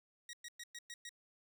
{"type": "tone bursts", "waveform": "15% pulse", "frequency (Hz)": 1900, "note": "A#6", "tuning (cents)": 33, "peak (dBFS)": -40, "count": 6, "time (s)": [0.29, 1.092], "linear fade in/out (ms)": 2, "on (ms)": 42, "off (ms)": 110, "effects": []}